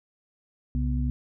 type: tone cluster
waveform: sine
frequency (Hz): 63.9 / 136.1 / 245.5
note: C2 / C#3 / B3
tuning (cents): -40 / -31 / -10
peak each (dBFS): -25 / -30 / -31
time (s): 0.75-1.1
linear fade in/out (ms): 0
effects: none